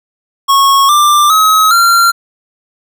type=tone with pitch steps; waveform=square; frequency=1099 / 1184.7 / 1277.1 / 1376.7 Hz; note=C#6 / D6 / D#6 / F6; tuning=-15 / +15 / +45 / -25 cents; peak=-6 dBFS; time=0.48-2.12 s; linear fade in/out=20 ms; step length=410 ms; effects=none